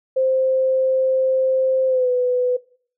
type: tone with pitch glide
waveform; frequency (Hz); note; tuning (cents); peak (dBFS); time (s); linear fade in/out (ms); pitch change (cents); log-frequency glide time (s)
sine; 523.3 to 498.2; C5 to B4; 0 to +15; -15; 0.16-2.57; 10; -85; 1.87-2.1
effects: noise-tail reverb RT60 0.5 s tail -21 dB re dry